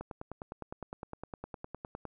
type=click train; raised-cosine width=1 ms; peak=-26 dBFS; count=21; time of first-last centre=0.01-2.053 s; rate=9.79 Hz; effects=none